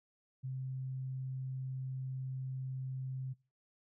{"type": "tone", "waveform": "sine", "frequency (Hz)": 131, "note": "C3", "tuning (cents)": 2, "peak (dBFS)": -37, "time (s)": [0.43, 3.34], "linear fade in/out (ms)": 20, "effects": ["noise-tail reverb RT60 0.3 s tail -21 dB re dry"]}